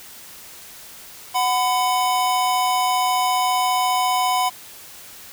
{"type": "tone pair together", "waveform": "square", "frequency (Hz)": [740, 1005.3], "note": ["F#5", "B5"], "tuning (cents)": [0, 30], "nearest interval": "perfect fourth", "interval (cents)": 530, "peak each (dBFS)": -21, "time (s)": [1.34, 4.5], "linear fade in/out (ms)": 20, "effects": ["white hiss -41 dBFS RMS until 5.32 s"]}